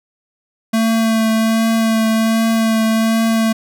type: tone with vibrato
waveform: square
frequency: 223.7 Hz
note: A3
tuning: 29 cents sharp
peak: -13 dBFS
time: 0.73-3.53 s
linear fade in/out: 10 ms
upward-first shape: triangle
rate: 1.3 Hz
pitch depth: 17 cents each way
effects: none